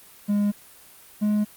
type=tone pair in turn; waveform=triangle; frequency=205.1 / 209.8 Hz; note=G#3 / G#3; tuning=-21 / +18 cents; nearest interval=unison; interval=39 cents; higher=second; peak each=-17 dBFS; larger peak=neither; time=0.28-0.52 / 1.21-1.45 s; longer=neither; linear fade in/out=20 ms; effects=white hiss -49 dBFS RMS until 1.56 s + Opus 32 kbps